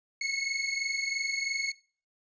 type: tone pair together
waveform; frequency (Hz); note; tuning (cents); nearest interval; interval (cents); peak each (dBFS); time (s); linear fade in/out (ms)
sawtooth; 2176 / 2199; C#7 / C#7; -33 / -14; unison; 19; -29 / -28; 0.21-1.72; 5
effects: noise-tail reverb RT60 0.4 s tail -20 dB re dry + resampled to 16000 Hz